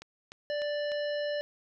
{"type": "click train", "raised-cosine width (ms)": 0.2, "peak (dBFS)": -27, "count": 4, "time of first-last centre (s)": [0.02, 0.918], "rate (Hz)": 3.34}
{"type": "harmonic tone", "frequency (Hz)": 587.3, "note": "D5", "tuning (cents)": 0, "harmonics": [1, 3, 5, 7, 9], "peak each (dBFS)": [-30, -40, -44, -47, -49], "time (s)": [0.5, 1.41], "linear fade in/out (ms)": 0}
{"effects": []}